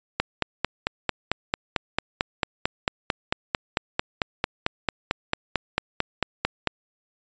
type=click train; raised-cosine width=0.3 ms; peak=-5 dBFS; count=30; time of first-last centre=0.2-6.673 s; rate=4.48 Hz; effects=resampled to 16000 Hz